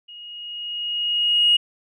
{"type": "tone with level ramp", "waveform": "sine", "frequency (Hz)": 2877, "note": "F#7", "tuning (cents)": -49, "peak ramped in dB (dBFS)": [-38, -11], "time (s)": [0.08, 1.57], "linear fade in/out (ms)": 10, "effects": ["tanh soft clip ceiling -7 dBFS"]}